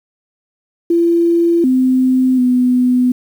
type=tone with pitch steps; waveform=sine; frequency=339.4 / 257.5 / 250 Hz; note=F4 / C4 / B3; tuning=-49 / -28 / +21 cents; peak=-9 dBFS; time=0.9-3.12 s; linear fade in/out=5 ms; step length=740 ms; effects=7-bit